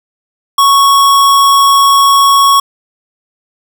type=tone; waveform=square; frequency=1108.7 Hz; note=C#6; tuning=in tune; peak=-5 dBFS; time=0.58-2.6 s; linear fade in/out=5 ms; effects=none